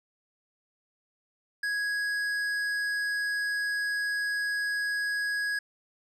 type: tone with tanh clipping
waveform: sine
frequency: 1661.2 Hz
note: G#6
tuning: in tune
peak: -29 dBFS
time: 1.63-5.59 s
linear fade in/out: 5 ms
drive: 11 dB
effects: none